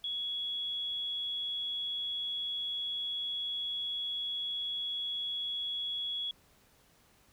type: tone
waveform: sine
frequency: 3356 Hz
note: G#7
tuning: 17 cents sharp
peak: -33 dBFS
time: 0.04-6.31 s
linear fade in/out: 2 ms
effects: pink hiss -65 dBFS RMS until 7.32 s